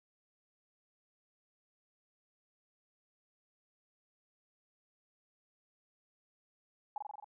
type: tone with echo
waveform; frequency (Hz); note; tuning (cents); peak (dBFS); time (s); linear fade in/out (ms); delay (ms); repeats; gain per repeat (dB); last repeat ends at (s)
sine; 836; G#5; +11; -35; 6.96-6.98; 2; 44; 6; -2; 7.244
effects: none